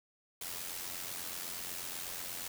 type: noise with amplitude modulation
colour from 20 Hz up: white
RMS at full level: -39 dBFS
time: 0.41-2.48 s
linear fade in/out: 5 ms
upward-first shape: sine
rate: 88.2 Hz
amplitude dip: 55%
effects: none